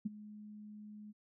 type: tone with ADSR envelope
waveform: sine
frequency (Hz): 210.5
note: G#3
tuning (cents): +24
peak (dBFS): -31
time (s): 0.05-1.13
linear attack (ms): 11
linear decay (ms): 21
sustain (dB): -17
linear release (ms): 29
effects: none